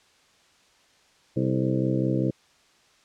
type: harmonic tone with a mistuned harmonic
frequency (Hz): 65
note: C2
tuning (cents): -11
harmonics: 2 / 3 / 4 / 5 / 6 / 7 / 8 / 9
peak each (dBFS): -26 / -29 / -31 / -27 / -37 / -34 / -32 / -41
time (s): 1.36-2.31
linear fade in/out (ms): 10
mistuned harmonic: 7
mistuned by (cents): -76
effects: white hiss -60 dBFS RMS until 3.04 s + low-pass 6000 Hz 12 dB/octave